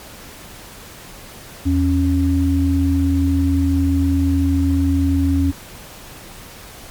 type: tone pair together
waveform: sine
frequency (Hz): 82.17 / 275.7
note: E2 / C#4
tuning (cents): -5 / -9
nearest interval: octave + major sixth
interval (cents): 2096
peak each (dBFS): -16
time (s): 1.65-5.52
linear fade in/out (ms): 20
effects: pink hiss -38 dBFS RMS until 6.9 s + MP3 96 kbps